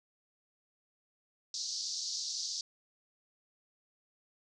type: band-pass noise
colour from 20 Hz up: pink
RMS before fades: -38 dBFS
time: 1.54-2.61 s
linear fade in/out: 2 ms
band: 4300 to 6300 Hz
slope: 48 dB/octave
effects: none